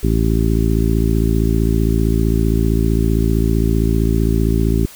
harmonic tone, 55.4 Hz, A1, 13 cents sharp, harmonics 1 / 2 / 3 / 4 / 5 / 6 / 7, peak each -16 / -19 / -21 / -22 / -23 / -24 / -24 dBFS, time 0.03-4.86 s, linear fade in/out 5 ms, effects white hiss -39 dBFS RMS until 4.95 s

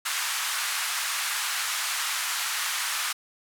pink band-pass noise, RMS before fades -29 dBFS, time 0.05-3.13 s, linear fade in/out 10 ms, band 1100 to 13000 Hz, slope 24 dB/octave, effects none

